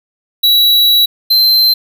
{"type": "tone pair in turn", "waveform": "square", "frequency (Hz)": [3911, 4109], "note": ["B7", "C8"], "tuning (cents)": [-18, -32], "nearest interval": "minor second", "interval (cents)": 86, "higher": "second", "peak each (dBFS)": -7, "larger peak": "neither", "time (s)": [[0.43, 1.06], [1.3, 1.74]], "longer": "first", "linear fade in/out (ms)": 10, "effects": []}